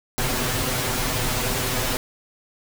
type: noise with comb filter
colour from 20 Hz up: pink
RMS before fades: -24 dBFS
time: 0.18-1.97 s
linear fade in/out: 0 ms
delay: 7.9 ms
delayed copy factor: +0.9
effects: none